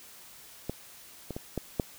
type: clicks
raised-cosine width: 2 ms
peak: -18 / -22 / -22 / -17 / -12 dBFS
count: 5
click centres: 0.696 / 1.307 / 1.365 / 1.577 / 1.798 s
effects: white hiss -51 dBFS RMS until 1.98 s